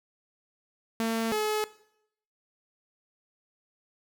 sawtooth tone pair in turn, 226.2 / 427 Hz, A3 / G#4, +48 / +48 cents, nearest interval major seventh, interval 1100 cents, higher second, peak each -22 dBFS, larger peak neither, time 1-1.32 / 1.32-1.64 s, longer neither, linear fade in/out 0 ms, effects noise-tail reverb RT60 0.7 s tail -18 dB re dry

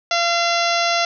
harmonic tone, 685 Hz, F5, 34 cents flat, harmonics 1 / 2 / 3 / 4 / 5 / 6 / 7 / 8 / 9, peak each -20 / -23 / -25 / -26 / -27 / -28 / -28 / -29 / -30 dBFS, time 0.11-1.05 s, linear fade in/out 2 ms, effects none

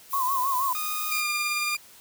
violet noise, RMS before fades -32 dBFS, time 0.09-1.24 s, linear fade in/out 50 ms
sine tone with vibrato, 1053 Hz, C6, 11 cents sharp, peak -23 dBFS, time 0.13-0.73 s, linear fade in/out 5 ms, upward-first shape sine, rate 6.3 Hz, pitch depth 100 cents each way
sawtooth tone with pitch glide, 1234 to 1209.3 Hz, D#6 to D#6, -15 to -50 cents, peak -27 dBFS, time 0.75-1.75 s, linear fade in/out 0 ms, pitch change -35 cents, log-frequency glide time 1.21-1.27 s
sawtooth tone, 2400 Hz, D7, 37 cents sharp, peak -23 dBFS, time 1.11-1.77 s, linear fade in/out 10 ms
effects white hiss -51 dBFS RMS until 2 s

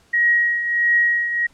sine tone with tremolo, 1895 Hz, A#6, 28 cents sharp, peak -12 dBFS, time 0.13-1.47 s, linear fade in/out 10 ms, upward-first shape triangle, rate 1.5 Hz, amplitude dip 65%, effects pink hiss -56 dBFS RMS until 1.53 s + low-pass 9000 Hz 12 dB/octave

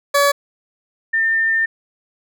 20% pulse / sine tone pair in turn, 568 / 1803.3 Hz, C#5 / A6, +42 / +42 cents, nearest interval octave + minor sixth, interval 2000 cents, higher second, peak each -7 / -14 dBFS, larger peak first, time 0.14-0.32 / 1.13-1.66 s, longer second, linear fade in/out 10 ms, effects none

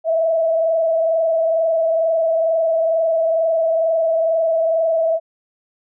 sine tone with frequency modulation, 653 Hz, E5, 17 cents flat, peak -14 dBFS, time 0.04-5.2 s, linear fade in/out 50 ms, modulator 22.2 Hz, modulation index 0.71, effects none

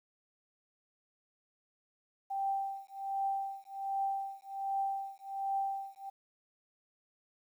sine tone with tremolo, 784 Hz, G5, in tune, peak -29 dBFS, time 2.3-6.1 s, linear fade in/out 10 ms, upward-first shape triangle, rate 1.3 Hz, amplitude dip 100%, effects 11-bit

